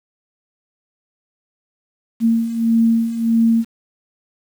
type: beating tone pair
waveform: sine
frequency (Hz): 227.2 / 228.8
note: A#3 / A#3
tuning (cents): -44 / -32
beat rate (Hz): 1.6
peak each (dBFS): -19 / -14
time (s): 2.2-3.65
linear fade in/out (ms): 50
effects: 7-bit